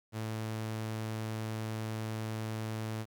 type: tone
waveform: sawtooth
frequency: 110 Hz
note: A2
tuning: in tune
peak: -31 dBFS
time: 0.12-3.06 s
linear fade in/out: 50 ms
effects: 11-bit

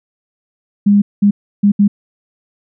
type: tone bursts at uneven times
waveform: sine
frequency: 203.3 Hz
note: G#3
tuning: 37 cents flat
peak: -6 dBFS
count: 4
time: 0.86-1.02 / 1.22-1.31 / 1.63-1.72 / 1.79-1.88 s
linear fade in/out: 10 ms
effects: none

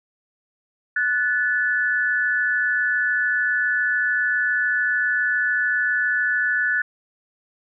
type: tone pair together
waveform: sine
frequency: 1480 / 1732.9 Hz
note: F#6 / A6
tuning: 0 / -27 cents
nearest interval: minor third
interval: 273 cents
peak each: -21 dBFS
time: 0.96-6.82 s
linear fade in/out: 5 ms
effects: none

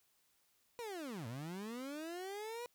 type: linear two-way sweep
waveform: 30% pulse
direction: down then up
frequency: 491.1 to 108.7 to 491.1 Hz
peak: -40 dBFS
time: 0.79-2.66 s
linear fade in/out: 0 ms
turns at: 1.27 s
effects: white hiss -75 dBFS RMS until 2.74 s

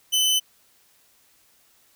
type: tone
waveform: sawtooth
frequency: 3029 Hz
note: F#7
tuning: 40 cents sharp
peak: -15 dBFS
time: 0.12-0.4 s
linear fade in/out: 20 ms
effects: white hiss -60 dBFS RMS until 1.95 s

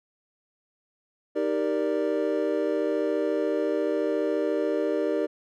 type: chord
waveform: triangle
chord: Eb major seventh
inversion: none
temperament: equal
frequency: 311.1 / 392 / 466.2 / 587.3 Hz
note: Eb4 / G4 / Bb4 / D5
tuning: 0 / 0 / 0 / 0 cents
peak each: -27 dBFS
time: 1.35-5.27 s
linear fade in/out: 20 ms
effects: none

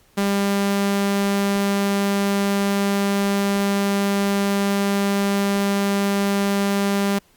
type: tone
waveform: sawtooth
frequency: 199.5 Hz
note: G3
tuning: 31 cents sharp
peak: -14 dBFS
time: 0.17-7.19 s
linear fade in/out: 10 ms
effects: pink hiss -57 dBFS RMS until 7.36 s + Opus 48 kbps

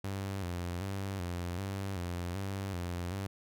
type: tone with vibrato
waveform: sawtooth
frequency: 92.6 Hz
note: F#2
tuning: 2 cents sharp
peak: -31 dBFS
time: 0.04-3.27 s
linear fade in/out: 5 ms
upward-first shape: square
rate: 1.3 Hz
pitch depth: 91 cents each way
effects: none

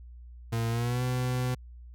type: tone with pitch glide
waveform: 40% pulse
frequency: 114.8 to 125.92 Hz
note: A#2 to B2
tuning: -26 to +34 cents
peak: -26 dBFS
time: 0.52-1.55 s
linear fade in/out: 10 ms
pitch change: +160 cents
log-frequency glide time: 0.69-1.03 s
effects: added 60 Hz sine -44 dBFS peak until 1.94 s

